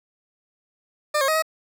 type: tone with pitch steps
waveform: 20% pulse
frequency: 600 / 542 / 629 / 636 Hz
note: D5 / C#5 / D#5 / D#5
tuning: +37 / -39 / +19 / +38 cents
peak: -14 dBFS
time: 1.14-1.424 s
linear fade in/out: 10 ms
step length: 71 ms
effects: none

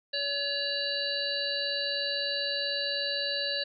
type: harmonic tone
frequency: 567 Hz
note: C#5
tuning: 39 cents sharp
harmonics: 1 / 3 / 5 / 7 / 8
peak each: -36 / -36 / -37 / -32 / -35 dBFS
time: 0.13-3.64 s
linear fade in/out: 10 ms
effects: none

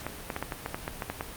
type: clicks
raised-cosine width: 0.5 ms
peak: -16 dBFS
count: 11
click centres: 0.066 / 0.302 / 0.364 / 0.426 / 0.522 / 0.661 / 0.745 / 0.879 / 1.022 / 1.1 / 1.209 s
effects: pink hiss -42 dBFS RMS until 1.36 s + Opus 48 kbps

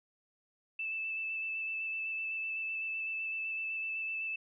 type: tone with vibrato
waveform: sine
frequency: 2637 Hz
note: E7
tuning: in tune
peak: -34 dBFS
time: 0.79-4.36 s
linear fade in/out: 5 ms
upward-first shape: square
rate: 7.9 Hz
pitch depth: 10 cents each way
effects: none

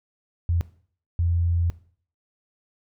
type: tone bursts at uneven times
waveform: sine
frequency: 85.5 Hz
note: F2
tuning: 36 cents flat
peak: -19 dBFS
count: 2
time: 0.49-0.61 / 1.19-1.7 s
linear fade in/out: 0 ms
effects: noise-tail reverb RT60 0.5 s tail -18 dB re dry

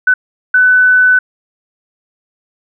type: tone bursts at uneven times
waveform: sine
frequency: 1500 Hz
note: F#6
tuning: 23 cents sharp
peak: -5 dBFS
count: 2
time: 0.07-0.14 / 0.54-1.19 s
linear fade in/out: 5 ms
effects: none

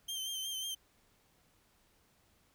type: tone with vibrato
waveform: sawtooth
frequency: 3136 Hz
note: G7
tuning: in tune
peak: -34 dBFS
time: 0.08-0.75 s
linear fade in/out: 10 ms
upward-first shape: sine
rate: 5.5 Hz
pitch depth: 38 cents each way
effects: pink hiss -70 dBFS RMS until 2.54 s

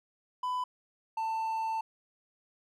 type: tone pair in turn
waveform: triangle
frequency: 1000 / 890.9 Hz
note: B5 / A5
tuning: +21 / +21 cents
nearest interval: major second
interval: 200 cents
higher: first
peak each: -28 dBFS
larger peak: neither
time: 0.43-0.64 / 1.17-1.81 s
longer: second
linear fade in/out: 5 ms
effects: none

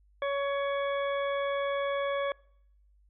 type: harmonic tone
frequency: 560 Hz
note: C#5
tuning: 18 cents sharp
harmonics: 1 / 2 / 3 / 4 / 6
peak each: -29 / -35 / -39 / -41 / -45 dBFS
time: 0.22-2.32 s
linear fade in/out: 2 ms
effects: noise-tail reverb RT60 0.7 s tail -24 dB re dry + added 50 Hz sine -60 dBFS peak until 3.09 s

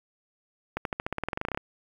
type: accelerating click train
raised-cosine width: 0.5 ms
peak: -14 dBFS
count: 17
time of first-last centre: 0.77-1.575 s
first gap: 82 ms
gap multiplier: 0.93
effects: 8-bit

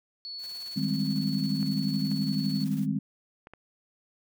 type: tone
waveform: sine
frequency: 4414 Hz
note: C#8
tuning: 8 cents flat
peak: -36 dBFS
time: 0.25-2.64 s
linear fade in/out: 0 ms
type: noise with tremolo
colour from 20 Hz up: white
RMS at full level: -49 dBFS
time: 0.38-2.87 s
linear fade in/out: 50 ms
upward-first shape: square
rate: 18 Hz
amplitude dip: 45%
type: chord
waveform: sine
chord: Ab major seventh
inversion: second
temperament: equal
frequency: 155.56 / 196 / 207.7 / 261.6 Hz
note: Eb3 / G3 / Ab3 / C4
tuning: 0 / 0 / 0 / 0 cents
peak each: -31 dBFS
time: 0.76-2.99 s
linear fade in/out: 10 ms
type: clicks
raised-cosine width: 0.5 ms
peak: -31 dBFS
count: 4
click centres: 1.629 / 2.116 / 3.471 / 3.536 s
effects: none

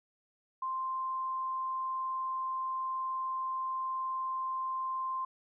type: tone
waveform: sine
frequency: 1046.5 Hz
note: C6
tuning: in tune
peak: -32 dBFS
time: 0.62-5.25 s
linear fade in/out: 5 ms
effects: none

